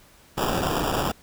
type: noise with sample-and-hold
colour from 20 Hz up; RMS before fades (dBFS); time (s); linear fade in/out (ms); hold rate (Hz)
violet; -25; 0.37-1.12; 10; 2100
effects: pink hiss -54 dBFS RMS until 1.22 s